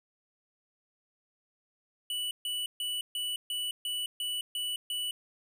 square tone bursts, 2960 Hz, F#7, in tune, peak -32 dBFS, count 9, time 2.1-5.11 s, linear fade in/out 2 ms, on 210 ms, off 140 ms, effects 11-bit

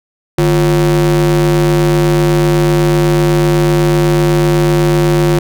square ring-modulated tone, 98 Hz, G2, in tune, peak -6 dBFS, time 0.38-5.39 s, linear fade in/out 5 ms, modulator 250 Hz, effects none

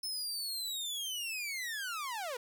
sawtooth linear sweep, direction down, 5274 to 458.3 Hz, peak -33 dBFS, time 0.03-2.37 s, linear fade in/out 5 ms, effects none

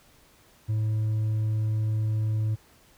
sine tone with hard clipping, 108.5 Hz, A2, 24 cents flat, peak -24 dBFS, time 0.68-2.56 s, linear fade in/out 20 ms, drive 2 dB, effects pink hiss -58 dBFS RMS until 2.97 s

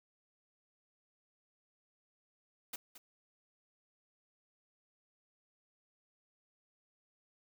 white noise with echo, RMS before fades -42 dBFS, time 2.73-2.76 s, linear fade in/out 5 ms, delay 220 ms, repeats 1, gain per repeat -12 dB, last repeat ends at 2.98 s, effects none

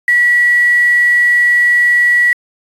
sine tone with quantisation, 1939 Hz, B6, 32 cents flat, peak -7 dBFS, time 0.08-2.33 s, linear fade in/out 2 ms, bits 5, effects resampled to 32000 Hz

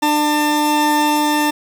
40% pulse tone pair together, 299 / 896 Hz, D4 / A5, +31 / +31 cents, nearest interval octave + perfect fifth, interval 1900 cents, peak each -16 / -15 dBFS, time 0.02-1.51 s, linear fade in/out 10 ms, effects none

